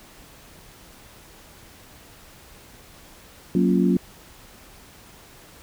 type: chord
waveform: sine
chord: Gb major seventh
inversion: none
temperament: equal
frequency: 185 / 233.1 / 277.2 / 349.2 Hz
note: Gb3 / Bb3 / Db4 / F4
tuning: 0 / 0 / 0 / 0 cents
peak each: -19 / -23 / -23 / -24 dBFS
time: 3.55-3.97 s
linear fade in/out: 2 ms
effects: pink hiss -48 dBFS RMS until 5.62 s